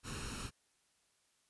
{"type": "noise with comb filter", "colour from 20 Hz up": "pink", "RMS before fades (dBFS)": -43, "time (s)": [0.03, 0.51], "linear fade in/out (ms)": 50, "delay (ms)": 0.73, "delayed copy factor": 0.65, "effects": ["white hiss -75 dBFS RMS until 1.49 s", "resampled to 24000 Hz"]}